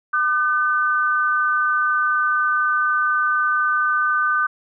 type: tone pair together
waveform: sine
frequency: 1205 / 1519.1 Hz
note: D6 / F#6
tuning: +44 / +45 cents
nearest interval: major third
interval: 401 cents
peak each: -19 dBFS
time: 0.13-4.47 s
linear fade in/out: 10 ms
effects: none